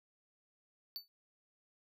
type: tone with exponential decay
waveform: square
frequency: 4499 Hz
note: C#8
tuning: 25 cents sharp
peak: -37 dBFS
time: 0.96-1.08 s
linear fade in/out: 0 ms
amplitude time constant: 24 ms
effects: none